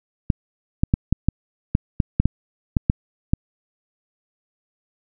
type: clicks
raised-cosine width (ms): 5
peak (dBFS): -3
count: 12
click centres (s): 0.302 / 0.835 / 0.939 / 1.126 / 1.286 / 1.751 / 2.002 / 2.2 / 2.256 / 2.768 / 2.899 / 3.335
effects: none